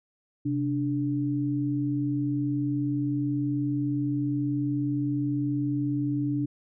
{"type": "tone pair together", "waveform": "sine", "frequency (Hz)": [130.81, 291.8], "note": ["C3", "D4"], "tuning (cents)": [0, -11], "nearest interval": "octave + major second", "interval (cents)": 1389, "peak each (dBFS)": [-29, -26], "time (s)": [0.45, 6.46], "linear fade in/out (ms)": 10, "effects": []}